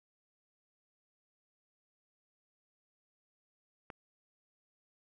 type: click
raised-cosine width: 0.5 ms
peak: -29 dBFS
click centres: 3.902 s
effects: none